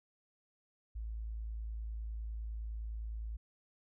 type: tone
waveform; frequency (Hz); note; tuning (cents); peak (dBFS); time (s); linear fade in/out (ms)
sine; 54.9; A1; -3; -38; 0.95-3.37; 10
effects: none